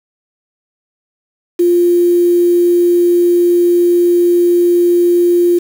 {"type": "tone with quantisation", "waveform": "sine", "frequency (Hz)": 349.2, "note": "F4", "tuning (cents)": 0, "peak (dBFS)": -7, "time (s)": [1.59, 5.59], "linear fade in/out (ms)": 10, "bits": 5, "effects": []}